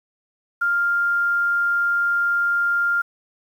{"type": "tone", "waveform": "sine", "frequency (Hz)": 1399, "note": "F6", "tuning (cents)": 3, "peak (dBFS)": -17, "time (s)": [0.61, 3.02], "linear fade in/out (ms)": 10, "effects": ["8-bit"]}